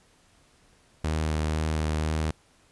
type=tone with vibrato; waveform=sawtooth; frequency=77.78 Hz; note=D#2; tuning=in tune; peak=-21 dBFS; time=1.04-2.31 s; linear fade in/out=5 ms; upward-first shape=sine; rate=2 Hz; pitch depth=14 cents each way; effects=pink hiss -61 dBFS RMS until 2.71 s + resampled to 24000 Hz